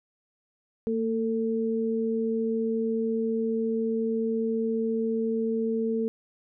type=tone pair together; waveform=sine; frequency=227 / 447.6 Hz; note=A#3 / A4; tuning=-46 / +30 cents; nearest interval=octave; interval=1176 cents; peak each=-27 dBFS; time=0.87-6.08 s; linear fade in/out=0 ms; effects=none